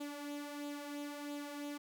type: tone with flanger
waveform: sawtooth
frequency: 290 Hz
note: D4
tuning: 22 cents flat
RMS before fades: -44 dBFS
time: 0-1.78 s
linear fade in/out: 10 ms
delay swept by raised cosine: 0.26 to 3.16 ms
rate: 1.5 Hz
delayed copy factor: +0.5
effects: none